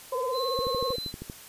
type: tone with vibrato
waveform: sine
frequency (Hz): 502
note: B4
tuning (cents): +28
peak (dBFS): -28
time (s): 0.12-0.96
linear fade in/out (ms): 5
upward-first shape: sine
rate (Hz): 18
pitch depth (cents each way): 120
type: tone with pitch glide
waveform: sine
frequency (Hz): 1019 to 1079.6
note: C6 to C#6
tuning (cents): -46 to -46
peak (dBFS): -31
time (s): 0.12-0.93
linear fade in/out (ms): 10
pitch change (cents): +100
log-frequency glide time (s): 0.3-0.44
type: tone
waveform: triangle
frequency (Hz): 4044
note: B7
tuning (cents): +40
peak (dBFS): -32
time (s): 0.32-1.13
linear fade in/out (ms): 50
type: click train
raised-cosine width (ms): 3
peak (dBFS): -24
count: 10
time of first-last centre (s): 0.59-1.299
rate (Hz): 12.7
effects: white hiss -47 dBFS RMS until 1.48 s + resampled to 32000 Hz